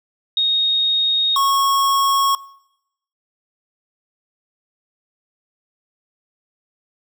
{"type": "tone pair in turn", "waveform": ["sine", "square"], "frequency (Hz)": [3729, 1099.1], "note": ["A#7", "C#6"], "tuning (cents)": [0, -15], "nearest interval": "octave + major sixth", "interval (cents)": 2115, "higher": "first", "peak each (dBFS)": [-14, -15], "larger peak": "first", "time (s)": [[0.37, 1.36], [1.36, 2.35]], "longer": "neither", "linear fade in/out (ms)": 2, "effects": ["noise-tail reverb RT60 0.8 s tail -21 dB re dry"]}